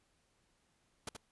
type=noise with echo; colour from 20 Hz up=pink; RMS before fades=-40 dBFS; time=1.07-1.09 s; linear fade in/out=5 ms; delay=77 ms; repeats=1; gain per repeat=-6 dB; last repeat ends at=1.167 s; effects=pink hiss -75 dBFS RMS until 1.31 s + resampled to 24000 Hz